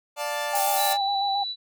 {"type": "chord", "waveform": "sawtooth", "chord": "D minor", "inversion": "none", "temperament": "equal with one note detuned", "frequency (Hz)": [587.3, 704.5, 880], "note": ["D5", "F5", "A5"], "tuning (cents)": [0, 15, 0], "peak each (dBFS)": [-26, -31, -27], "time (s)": [0.16, 0.98], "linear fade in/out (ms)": 50}
{"type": "tone with vibrato", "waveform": "sine", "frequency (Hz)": 794, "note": "G5", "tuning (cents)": 22, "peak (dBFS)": -23, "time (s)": [0.53, 1.44], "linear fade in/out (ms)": 10, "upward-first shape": "square", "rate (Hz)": 7.3, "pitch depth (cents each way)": 25}
{"type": "high-pass noise", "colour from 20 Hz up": "pink", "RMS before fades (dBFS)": -29, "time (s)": [0.55, 0.93], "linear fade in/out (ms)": 2, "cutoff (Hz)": 8100, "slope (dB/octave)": 12}
{"type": "tone", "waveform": "sine", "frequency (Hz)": 3951, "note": "B7", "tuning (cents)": 0, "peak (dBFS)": -28, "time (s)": [0.76, 1.56], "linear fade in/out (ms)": 50}
{"effects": []}